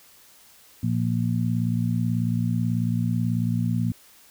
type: harmonic tone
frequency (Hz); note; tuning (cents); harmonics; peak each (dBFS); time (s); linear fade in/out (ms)
58.27; A#1; 0; 2 / 3 / 4; -24 / -26 / -27; 0.83-3.92; 5
effects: white hiss -53 dBFS RMS until 4.3 s